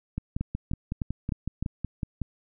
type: two click trains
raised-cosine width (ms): 5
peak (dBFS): -17 / -16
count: 12 / 5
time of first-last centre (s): 0.18-2.217 / 0.41-1.626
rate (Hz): 5.4 / 3.29
effects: none